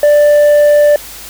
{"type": "tone with tanh clipping", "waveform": "triangle", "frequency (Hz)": 589, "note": "D5", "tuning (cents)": 5, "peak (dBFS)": -5, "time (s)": [0.03, 0.96], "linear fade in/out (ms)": 2, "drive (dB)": 8, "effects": ["added 50 Hz sine -40 dBFS peak until 1.29 s", "white hiss -30 dBFS RMS until 1.29 s"]}